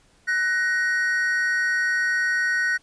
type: tone pair together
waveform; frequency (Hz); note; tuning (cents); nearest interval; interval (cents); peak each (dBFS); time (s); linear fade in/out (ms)
triangle; 1493 / 1879; F#6 / A#6; +15 / +13; major third; 398; -21; 0.27-2.78; 20
effects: pink hiss -59 dBFS RMS until 2.82 s + resampled to 22050 Hz